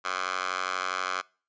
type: tone with high-pass filter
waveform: 10% pulse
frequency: 92.3 Hz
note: F#2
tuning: 4 cents flat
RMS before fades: -31 dBFS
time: 0.04-1.22 s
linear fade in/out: 20 ms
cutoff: 1100 Hz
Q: 2.5
effects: noise-tail reverb RT60 0.4 s tail -24 dB re dry + resampled to 16000 Hz